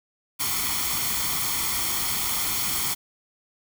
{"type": "noise with comb filter", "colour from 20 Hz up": "white", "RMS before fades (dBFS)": -26, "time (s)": [0.39, 2.95], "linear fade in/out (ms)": 20, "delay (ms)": 0.91, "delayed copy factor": 0.65, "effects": []}